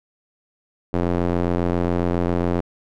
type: tone with band-pass filter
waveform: square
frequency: 43.65 Hz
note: F1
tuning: in tune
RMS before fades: -21 dBFS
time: 0.93-2.61 s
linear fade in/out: 10 ms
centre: 390 Hz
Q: 0.78
effects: none